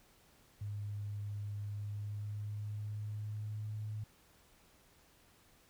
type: tone with pitch glide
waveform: sine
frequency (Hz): 102.9 to 106.9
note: G#2 to A2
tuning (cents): -16 to -49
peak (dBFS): -38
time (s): 0.61-4.04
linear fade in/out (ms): 5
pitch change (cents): +67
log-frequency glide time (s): 1.7-3.77
effects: pink hiss -66 dBFS RMS until 5.69 s